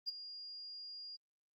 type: tone with ADSR envelope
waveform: sine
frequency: 4831 Hz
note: D8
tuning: 48 cents sharp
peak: -33 dBFS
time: 0.06-1.17 s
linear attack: 26 ms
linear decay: 18 ms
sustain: -13 dB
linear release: 18 ms
effects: tanh soft clip ceiling -29 dBFS + Opus 24 kbps